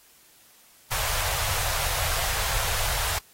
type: band-stop noise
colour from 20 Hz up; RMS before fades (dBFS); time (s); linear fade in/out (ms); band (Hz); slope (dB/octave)
pink; -27; 0.91-3.19; 10; 110 to 580; 24
effects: white hiss -56 dBFS RMS until 3.33 s + AAC 48 kbps